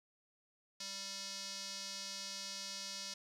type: tone with band-pass filter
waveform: square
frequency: 196 Hz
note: G3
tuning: in tune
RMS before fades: -45 dBFS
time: 0.8-3.14 s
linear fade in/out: 5 ms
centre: 5100 Hz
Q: 2.9
effects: none